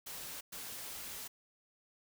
white noise bursts at uneven times, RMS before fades -45 dBFS, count 2, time 0.06-0.41 / 0.52-1.28 s, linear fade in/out 10 ms, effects none

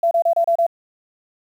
sine tone bursts, 676 Hz, E5, 43 cents sharp, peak -13 dBFS, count 6, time 0.03-0.666 s, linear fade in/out 5 ms, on 81 ms, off 30 ms, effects 8-bit

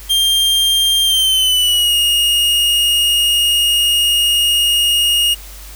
45% pulse tone with pitch glide, 3190 to 2858 Hz, G7 to F7, +30 to +39 cents, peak -11 dBFS, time 0.09-5.35 s, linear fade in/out 20 ms, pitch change -191 cents, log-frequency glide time 1.03-1.95 s, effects added 50 Hz sine -33 dBFS peak until 5.75 s + white hiss -37 dBFS RMS until 5.75 s

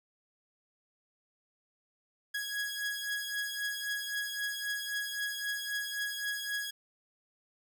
sawtooth beating tone pair, 1661.2 / 1665 Hz, G#6 / G#6, 0 / +4 cents, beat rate 3.8 Hz, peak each -32 / -35 dBFS, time 2.34-6.71 s, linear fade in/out 10 ms, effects none

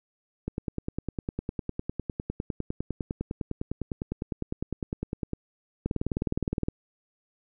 two click trains, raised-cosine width 3 ms, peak -17 / -14 dBFS, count 49 / 17, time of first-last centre 0.48-5.333 / 5.86-6.685 s, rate 9.89 / 19.4 Hz, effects none

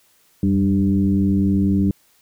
sine tone with frequency modulation, 194 Hz, G3, 18 cents flat, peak -14 dBFS, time 0.43-1.91 s, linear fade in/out 2 ms, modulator 100 Hz, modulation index 1, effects white hiss -58 dBFS RMS until 2.21 s

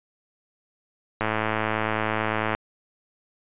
click train, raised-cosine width 0.5 ms, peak -9 dBFS, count 147, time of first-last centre 1.21-2.549 s, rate 109 Hz, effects resampled to 8000 Hz

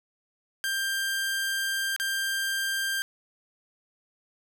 sawtooth tone with dropouts, 1586 Hz, G6, 20 cents sharp, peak -23 dBFS, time 0.64-3.02 s, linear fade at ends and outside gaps 0 ms, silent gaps 1.963-1.999 s, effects none

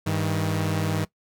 sawtooth tone pair together, 99.79 / 158.4 Hz, G2 / D#3, +31 / +31 cents, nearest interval minor sixth, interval 800 cents, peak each -22 dBFS, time 0.06-1.05 s, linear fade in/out 10 ms, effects noise-tail reverb RT60 0.1 s tail -19 dB re dry

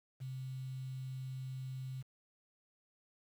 sine tone with quantisation, 130.81 Hz, C3, in tune, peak -40 dBFS, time 0.2-2.03 s, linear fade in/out 20 ms, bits 10, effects none

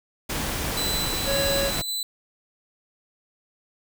pink noise, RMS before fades -28 dBFS, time 0.29-1.82 s, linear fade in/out 10 ms
sawtooth tone with tremolo, 4000 Hz, B7, 21 cents sharp, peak -23 dBFS, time 0.77-2.03 s, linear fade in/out 2 ms, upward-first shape square, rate 1.8 Hz, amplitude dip 30%
harmonic tone, 554.4 Hz, C#5, in tune, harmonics 1 / 3 / 5 / 7 / 9, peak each -24 / -34 / -38 / -42 / -42 dBFS, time 1.25-1.72 s, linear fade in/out 50 ms
effects none

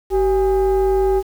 sine tone with frequency modulation, 383.5 Hz, G4, 38 cents flat, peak -12 dBFS, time 0.1-1.23 s, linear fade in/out 50 ms, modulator 433 Hz, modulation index 0.63, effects tanh soft clip ceiling -10 dBFS + 7-bit

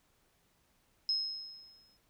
sine tone with exponential decay, 5150 Hz, E8, 41 cents flat, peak -27 dBFS, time 1.09-1.97 s, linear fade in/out 1 ms, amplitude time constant 190 ms, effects pink hiss -72 dBFS RMS until 2.09 s

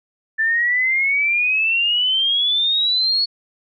sine exponential sweep, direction up, 1759 to 4411 Hz, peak -15 dBFS, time 0.38-3.26 s, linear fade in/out 20 ms, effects none

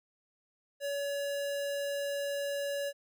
square tone, 566 Hz, C#5, 36 cents sharp, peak -33 dBFS, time 0.8-2.93 s, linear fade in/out 50 ms, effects none

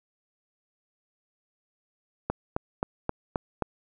click train, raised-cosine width 1 ms, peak -12 dBFS, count 6, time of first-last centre 2.3-3.623 s, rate 3.78 Hz, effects none

